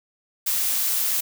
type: noise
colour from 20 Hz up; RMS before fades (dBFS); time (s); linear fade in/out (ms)
blue; -23; 0.46-1.21; 10
effects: none